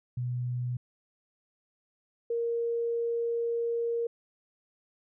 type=tone pair in turn; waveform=sine; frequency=123.47 / 467 Hz; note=B2 / A#4; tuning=0 / +3 cents; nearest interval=octave + major seventh; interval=2303 cents; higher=second; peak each=-29 / -27 dBFS; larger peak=second; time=0.17-0.77 / 2.3-4.07 s; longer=second; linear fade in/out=5 ms; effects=none